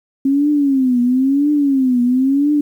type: tone with vibrato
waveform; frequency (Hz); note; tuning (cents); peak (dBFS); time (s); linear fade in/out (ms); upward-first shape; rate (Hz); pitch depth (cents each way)
sine; 268.3; C4; +44; -11; 0.25-2.61; 5; triangle; 0.99; 190
effects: 8-bit